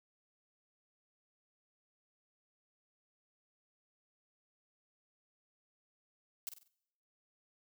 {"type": "noise with echo", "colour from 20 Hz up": "blue", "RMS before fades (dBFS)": -40, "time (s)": [6.47, 6.49], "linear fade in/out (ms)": 0, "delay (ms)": 47, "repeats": 4, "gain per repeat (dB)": -8, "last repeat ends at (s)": 6.678, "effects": ["noise-tail reverb RT60 0.8 s tail -24 dB re dry"]}